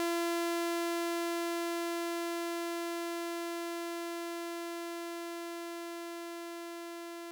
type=tone with level ramp; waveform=sawtooth; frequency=340 Hz; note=F4; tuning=46 cents flat; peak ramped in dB=-26 to -38 dBFS; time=0-7.31 s; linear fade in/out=0 ms; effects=none